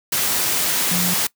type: tone in noise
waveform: sine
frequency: 178.1 Hz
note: F3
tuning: 34 cents sharp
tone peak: -21 dBFS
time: 0.91-1.14 s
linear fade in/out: 5 ms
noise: white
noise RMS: -20 dBFS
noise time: 0.12-1.27 s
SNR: -4 dB
effects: noise-tail reverb RT60 0.1 s tail -21 dB re dry + high-pass 100 Hz 12 dB/octave